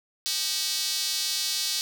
square tone with high-pass filter, 173.3 Hz, F3, 13 cents flat, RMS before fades -28 dBFS, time 0.26-1.81 s, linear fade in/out 0 ms, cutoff 4400 Hz, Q 2.3, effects none

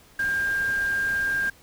sine tone in noise, 1601 Hz, G6, 36 cents sharp, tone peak -22 dBFS, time 0.19-1.5 s, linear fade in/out 5 ms, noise pink, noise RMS -40 dBFS, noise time 0.19-1.5 s, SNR +15 dB, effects pink hiss -54 dBFS RMS until 1.62 s

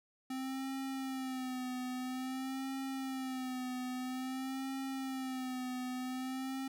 square tone with vibrato, 260 Hz, C4, 11 cents flat, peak -38 dBFS, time 0.3-6.68 s, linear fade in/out 5 ms, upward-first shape sine, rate 0.5 Hz, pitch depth 52 cents each way, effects none

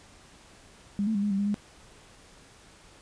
sine tone with pitch steps, 202 / 220.9 / 200.7 / 206.8 / 195.5 / 202.4 / 206 Hz, G#3 / A3 / G3 / G#3 / G3 / G#3 / G#3, -48 / +7 / +41 / -7 / -4 / -44 / -14 cents, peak -24 dBFS, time 0.99-1.543 s, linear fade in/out 0 ms, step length 79 ms, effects pink hiss -54 dBFS RMS until 3.01 s + resampled to 22050 Hz

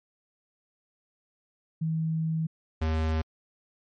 sine / square tone pair in turn, 160.5 / 79.37 Hz, E3 / D#2, -46 / +35 cents, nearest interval octave, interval 1219 cents, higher first, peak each -25 dBFS, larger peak neither, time 1.81-2.47 / 2.81-3.22 s, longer first, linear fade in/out 10 ms, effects low-pass 4000 Hz 12 dB/octave + MP3 48 kbps

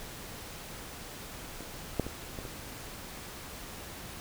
clicks, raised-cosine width 2 ms, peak -29 / -13 / -24 / -26 / -28 dBFS, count 5, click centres 1.607 / 1.997 / 2.066 / 2.388 / 2.452 s, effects pink hiss -44 dBFS RMS until 4.2 s

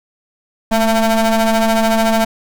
30% pulse ring-modulated tone, 225.9 Hz, A3, 46 cents sharp, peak -6 dBFS, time 0.71-2.25 s, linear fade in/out 10 ms, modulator 445 Hz, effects none

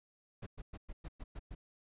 brown noise bursts, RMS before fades -44 dBFS, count 8, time 0.42-1.55 s, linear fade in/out 10 ms, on 45 ms, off 110 ms, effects resampled to 8000 Hz

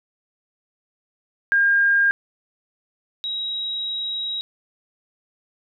sine tone pair in turn, 1611 / 3832 Hz, G6 / A#7, +47 / +47 cents, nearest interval octave + minor third, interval 1500 cents, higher second, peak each -14 / -24 dBFS, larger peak first, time 1.52-2.11 / 3.24-4.41 s, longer second, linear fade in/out 0 ms, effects none

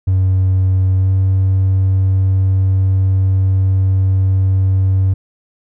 triangle tone with pitch glide, 94.1 to 95.36 Hz, F#2 to G2, +30 to -47 cents, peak -7 dBFS, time 0.07-5.14 s, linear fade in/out 10 ms, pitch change +23 cents, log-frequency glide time 0.96-1.1 s, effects tanh soft clip ceiling -5 dBFS

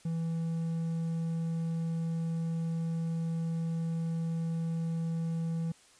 triangle tone, 164.8 Hz, E3, in tune, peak -28 dBFS, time 0.05-5.72 s, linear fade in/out 5 ms, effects white hiss -60 dBFS RMS until 5.99 s + resampled to 22050 Hz

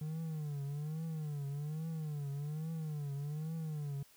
triangle tone with vibrato, 150.9 Hz, D3, 47 cents sharp, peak -35 dBFS, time 0.01-4.03 s, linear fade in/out 5 ms, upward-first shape triangle, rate 1.2 Hz, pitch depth 150 cents each way, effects white hiss -64 dBFS RMS until 4.16 s

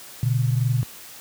sine tone pair together, 120 / 142.97 Hz, B2 / D3, -49 / -46 cents, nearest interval minor third, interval 303 cents, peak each -19 / -24 dBFS, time 0.23-0.83 s, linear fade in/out 0 ms, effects white hiss -42 dBFS RMS until 1.2 s + high-pass 60 Hz 12 dB/octave

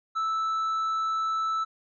triangle tone with hard clipping, 1315 Hz, E6, 5 cents flat, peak -26 dBFS, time 0.15-1.65 s, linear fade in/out 20 ms, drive 6 dB, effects resampled to 16000 Hz

